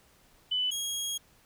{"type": "tone pair in turn", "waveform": ["sine", "20% pulse"], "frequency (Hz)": [2999, 3285], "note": ["F#7", "G#7"], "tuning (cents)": [23, -20], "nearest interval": "major second", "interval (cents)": 157, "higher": "second", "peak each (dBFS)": -26, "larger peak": "neither", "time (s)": [[0.51, 0.71], [0.71, 1.18]], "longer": "second", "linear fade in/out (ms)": 10, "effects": ["pink hiss -62 dBFS RMS until 1.45 s"]}